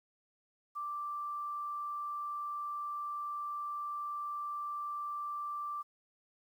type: tone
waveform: sine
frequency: 1174.7 Hz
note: D6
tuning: in tune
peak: -36 dBFS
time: 0.75-5.83 s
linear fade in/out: 20 ms
effects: 11-bit